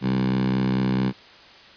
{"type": "tone with high-pass filter", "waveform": "10% pulse", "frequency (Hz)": 64.6, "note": "C2", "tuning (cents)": -21, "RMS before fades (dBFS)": -22, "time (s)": [0.01, 1.13], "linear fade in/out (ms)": 50, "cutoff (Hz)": 160, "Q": 8.6, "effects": ["white hiss -47 dBFS RMS until 1.76 s", "resampled to 11025 Hz"]}